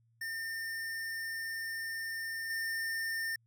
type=tone with level steps; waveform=square; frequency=1809 Hz; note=A6; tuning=48 cents sharp; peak=-37 / -34 dBFS; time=0.21-3.36 s; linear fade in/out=5 ms; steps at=2.5 s; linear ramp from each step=2 ms; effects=added 115 Hz sine -67 dBFS peak until 3.46 s